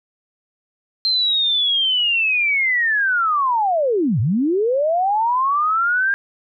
sine linear two-way sweep, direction down then up, 4161 to 98 to 1618 Hz, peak -15 dBFS, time 1.05-6.14 s, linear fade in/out 0 ms, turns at 4.2 s, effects none

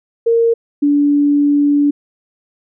sine tone pair in turn, 462.1 / 288.9 Hz, A#4 / D4, -15 / -28 cents, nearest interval minor sixth, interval 813 cents, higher first, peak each -9 dBFS, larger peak neither, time 0.26-0.54 / 0.82-1.91 s, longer second, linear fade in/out 10 ms, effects none

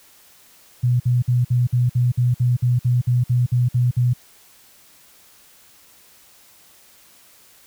sine tone bursts, 123 Hz, B2, 7 cents flat, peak -14 dBFS, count 15, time 0.83-4.136 s, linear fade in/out 10 ms, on 170 ms, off 54 ms, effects white hiss -51 dBFS RMS until 7.66 s

